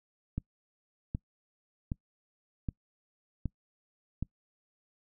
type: click train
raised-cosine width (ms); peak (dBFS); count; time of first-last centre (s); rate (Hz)
5; -20; 6; 0.38-4.226; 1.3
effects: noise-tail reverb RT60 0.1 s tail -25 dB re dry